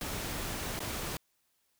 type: noise with dropouts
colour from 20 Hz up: pink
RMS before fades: -37 dBFS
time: 0.01-1.17 s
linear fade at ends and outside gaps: 2 ms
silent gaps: 0.793-0.803 s
effects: white hiss -75 dBFS RMS until 1.79 s